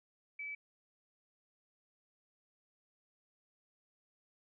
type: tone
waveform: sine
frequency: 2300 Hz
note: D7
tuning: 37 cents flat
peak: -40 dBFS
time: 0.39-0.55 s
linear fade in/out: 5 ms
effects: none